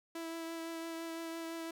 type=tone with vibrato; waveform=sawtooth; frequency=329.6 Hz; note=E4; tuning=in tune; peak=-36 dBFS; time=0.15-1.71 s; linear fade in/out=5 ms; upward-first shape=triangle; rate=5.9 Hz; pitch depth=16 cents each way; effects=none